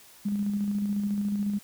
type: tone with tremolo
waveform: sine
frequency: 203.9 Hz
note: G#3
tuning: 32 cents flat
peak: -24 dBFS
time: 0.25-1.59 s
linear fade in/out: 10 ms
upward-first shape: square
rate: 14 Hz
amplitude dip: 30%
effects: white hiss -53 dBFS RMS until 1.63 s